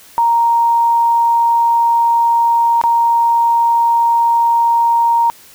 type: tone with dropouts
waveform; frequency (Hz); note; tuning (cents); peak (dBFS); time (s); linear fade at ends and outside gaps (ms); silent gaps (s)
sine; 932.3; A#5; 0; -9; 0.18-5.3; 0; 2.814-2.838
effects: white hiss -42 dBFS RMS until 5.54 s